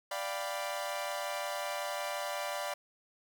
sawtooth chord, G dominant seventh, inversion second, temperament equal, 587.3 / 698.5 / 784 / 987.8 Hz, D5 / F5 / G5 / B5, 0 / 0 / 0 / 0 cents, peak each -34 / -37 / -39 / -38 dBFS, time 0.11-2.74 s, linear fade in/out 5 ms, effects 11-bit

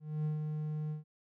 triangle tone with ADSR envelope, 152.9 Hz, D#3, 30 cents flat, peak -28 dBFS, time 0-1.04 s, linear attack 250 ms, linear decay 130 ms, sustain -4 dB, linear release 130 ms, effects none

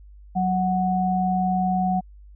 sine tone pair together, 185.11 / 740 Hz, F#3 / F#5, +1 / 0 cents, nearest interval 2 octaves, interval 2399 cents, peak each -22 dBFS, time 0.35-2.01 s, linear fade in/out 20 ms, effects added 50 Hz sine -43 dBFS peak until 2.35 s

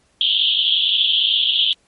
white band-pass noise, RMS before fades -17 dBFS, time 0.21-1.73 s, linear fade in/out 0 ms, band 3000 to 3500 Hz, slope 96 dB/octave, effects pink hiss -60 dBFS RMS until 1.87 s + MP3 48 kbps

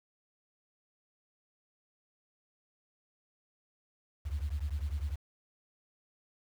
sine beating tone pair, 69.3 / 79.3 Hz, C#2 / D#2, 0 / +33 cents, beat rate 10 Hz, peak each -33 / -35 dBFS, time 4.25-5.16 s, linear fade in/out 20 ms, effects tanh soft clip ceiling -27 dBFS + 9-bit

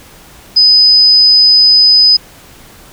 sine tone, 5010 Hz, D#8, 11 cents sharp, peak -3 dBFS, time 0.56-2.17 s, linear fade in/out 10 ms, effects pink hiss -38 dBFS RMS until 2.92 s

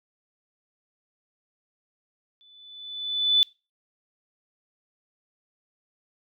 sine tone with exponential growth, 3492 Hz, A7, 14 cents flat, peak -14 dBFS, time 2.41-3.43 s, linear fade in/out 0 ms, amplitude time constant 220 ms, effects noise-tail reverb RT60 0.3 s tail -25 dB re dry

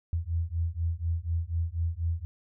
sine beating tone pair, 81.7 / 85.8 Hz, E2 / F2, -15 / -30 cents, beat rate 4.1 Hz, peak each -30 / -30 dBFS, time 0.13-2.25 s, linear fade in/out 0 ms, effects none

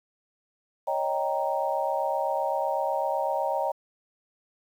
sine chord, Eb dominant seventh, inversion third, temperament equal, 554.4 / 622.3 / 784 / 932.3 Hz, Db5 / Eb5 / G5 / Bb5, 0 / 0 / 0 / 0 cents, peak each -30 dBFS, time 0.87-3.72 s, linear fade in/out 10 ms, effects 9-bit

